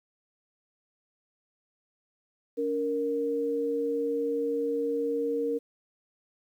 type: tone pair together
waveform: sine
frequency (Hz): 285.3 / 466.2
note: C#4 / A#4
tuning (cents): +50 / 0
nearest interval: major sixth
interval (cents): 850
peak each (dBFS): -32 / -27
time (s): 2.57-5.59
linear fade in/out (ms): 20
effects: 10-bit